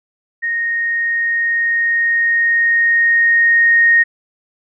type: tone with level ramp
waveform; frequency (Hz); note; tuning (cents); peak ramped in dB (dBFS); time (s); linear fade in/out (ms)
sine; 1859; A#6; -5; -16 to -7; 0.42-4.04; 20
effects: none